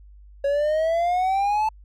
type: exponential sweep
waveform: triangle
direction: up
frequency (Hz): 554.4 to 880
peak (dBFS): -17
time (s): 0.44-1.69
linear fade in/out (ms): 5
effects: added 50 Hz sine -44 dBFS peak until 1.84 s